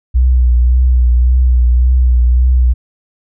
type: tone with vibrato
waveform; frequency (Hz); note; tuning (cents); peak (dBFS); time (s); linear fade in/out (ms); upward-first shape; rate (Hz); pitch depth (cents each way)
sine; 61.74; B1; 0; -6; 0.14-2.74; 20; triangle; 1.8; 50
effects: none